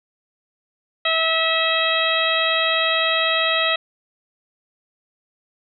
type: harmonic tone with a mistuned harmonic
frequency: 649 Hz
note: E5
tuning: 27 cents flat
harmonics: 1 / 2 / 3 / 4 / 5 / 6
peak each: -24 / -24 / -24 / -24 / -24 / -24 dBFS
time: 1.05-3.76 s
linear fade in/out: 5 ms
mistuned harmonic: 6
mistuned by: -32 cents
effects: none